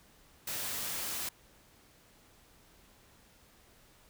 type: noise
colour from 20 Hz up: white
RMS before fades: -37 dBFS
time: 0.47-1.29 s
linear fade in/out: 5 ms
effects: pink hiss -62 dBFS RMS until 4.09 s